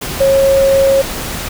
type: tone in noise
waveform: sine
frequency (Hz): 544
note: C#5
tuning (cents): -33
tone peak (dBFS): -7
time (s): 0.2-1.02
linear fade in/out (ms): 10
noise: pink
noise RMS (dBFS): -22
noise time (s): 0.01-1.49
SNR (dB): +12
effects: none